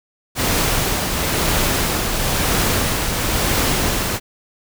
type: noise with tremolo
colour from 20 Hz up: pink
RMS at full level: -17 dBFS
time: 0.35-4.2 s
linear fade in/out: 50 ms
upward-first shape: triangle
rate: 1 Hz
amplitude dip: 40%
effects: none